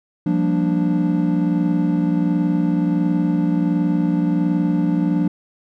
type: chord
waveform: triangle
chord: G minor seventh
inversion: third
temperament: equal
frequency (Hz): 174.61 / 196 / 233.1 / 293.7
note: F3 / G3 / Bb3 / D4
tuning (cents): 0 / 0 / 0 / 0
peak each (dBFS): -17 / -23 / -23 / -18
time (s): 0.26-5.28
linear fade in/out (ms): 5
effects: none